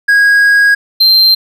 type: tone pair in turn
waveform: triangle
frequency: 1645 / 4145 Hz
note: G#6 / C8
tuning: -17 / -17 cents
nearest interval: octave + major third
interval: 1600 cents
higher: second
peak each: -3 dBFS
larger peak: neither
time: 0.08-0.75 / 1-1.35 s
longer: first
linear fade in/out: 10 ms
effects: none